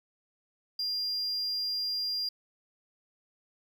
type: tone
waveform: sine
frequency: 4800 Hz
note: D8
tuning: 37 cents sharp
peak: -27 dBFS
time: 0.79-2.29 s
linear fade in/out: 5 ms
effects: tanh soft clip ceiling -28 dBFS + 10-bit